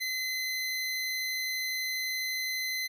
25% pulse tone, 2043 Hz, C7, 42 cents flat, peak -27 dBFS, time 0-2.88 s, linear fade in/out 20 ms, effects none

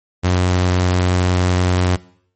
sawtooth tone, 90.6 Hz, F#2, 36 cents flat, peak -9 dBFS, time 0.23-1.97 s, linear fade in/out 20 ms, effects noise-tail reverb RT60 0.6 s tail -20 dB re dry + MP3 32 kbps

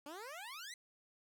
15% pulse exponential sweep, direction up, 277.2 to 2064 Hz, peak -40 dBFS, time 0.06-0.74 s, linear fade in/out 2 ms, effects none

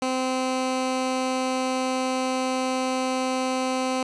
15% pulse tone, 258.6 Hz, C4, 20 cents flat, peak -17 dBFS, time 0.02-4.03 s, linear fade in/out 2 ms, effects resampled to 22050 Hz + 9-bit

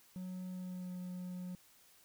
triangle tone with pitch glide, 183.7 to 180.86 Hz, F#3 to F#3, -12 to -39 cents, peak -39 dBFS, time 0.16-1.55 s, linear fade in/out 0 ms, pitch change -27 cents, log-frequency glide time 0.5-0.94 s, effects white hiss -65 dBFS RMS until 2.04 s

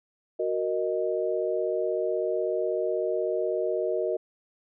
sine chord, D# minor, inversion first, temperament equal, 370 / 466.2 / 622.3 Hz, F#4 / A#4 / D#5, 0 / 0 / 0 cents, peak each -29 dBFS, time 0.39-4.17 s, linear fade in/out 10 ms, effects none

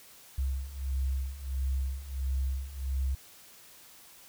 sine beating tone pair, 65.6 / 67.1 Hz, C2 / C2, +5 / +44 cents, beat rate 1.5 Hz, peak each -34 / -31 dBFS, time 0.38-3.15 s, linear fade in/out 5 ms, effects white hiss -54 dBFS RMS until 4.28 s

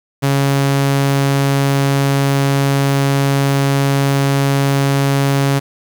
sawtooth tone, 138.59 Hz, C#3, in tune, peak -8 dBFS, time 0.22-5.6 s, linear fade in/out 20 ms, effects 7-bit

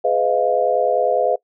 sine chord, F half-diminished seventh, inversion first, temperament just, 419.1 / 502.9 / 628.6 / 698.5 Hz, Ab4 / Cb5 / Eb5 / F5, +16 / +31 / +18 / 0 cents, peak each -23 / -19 / -20 / -20 dBFS, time 0.04-1.36 s, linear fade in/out 10 ms, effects noise-tail reverb RT60 0.1 s tail -21 dB re dry

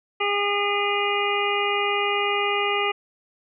harmonic tone, 407.1 Hz, G#4, 35 cents flat, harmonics 1 / 2 / 3 / 5 / 6 / 7, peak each -26 / -28 / -27 / -29 / -28 / -29 dBFS, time 0.2-2.92 s, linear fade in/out 10 ms, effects none

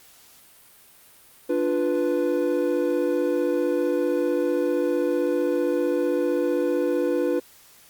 triangle chord, B diminished, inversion first, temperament equal, 293.7 / 349.2 / 493.9 Hz, D4 / F4 / B4, 0 / 0 / 0 cents, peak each -24 / -23 / -22 dBFS, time 1.49-7.4 s, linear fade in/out 10 ms, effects white hiss -52 dBFS RMS until 7.89 s + Opus 48 kbps

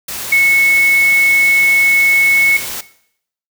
sine tone in noise, 2200 Hz, C#7, 14 cents flat, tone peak -7 dBFS, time 0.32-2.57 s, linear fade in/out 5 ms, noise white, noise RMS -24 dBFS, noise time 0.08-2.81 s, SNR +14 dB, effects noise-tail reverb RT60 0.7 s tail -17 dB re dry

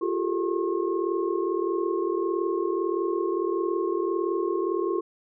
sine tone cluster, 345.7 / 387.3 / 425.1 / 450.4 / 1079 Hz, F4 / G4 / G#4 / A4 / C#6, -18 / -21 / +40 / +40 / -47 cents, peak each -27 / -28 / -33 / -34 / -34 dBFS, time 0.01-5.01 s, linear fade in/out 10 ms, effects none

